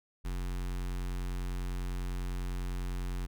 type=tone with notch filter; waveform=square; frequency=45 Hz; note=F#1; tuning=47 cents flat; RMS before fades=-35 dBFS; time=0.24-3.27 s; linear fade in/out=20 ms; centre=580 Hz; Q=1.7; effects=none